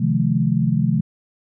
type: chord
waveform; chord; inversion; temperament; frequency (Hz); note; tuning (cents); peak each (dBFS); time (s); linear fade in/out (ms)
sine; F dominant seventh; second; equal with one note detuned; 130.81 / 155.56 / 174.61 / 214.7; C3 / Eb3 / F3 / A3; 0 / 0 / 0 / -42; -21; 0-1.01; 10
effects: none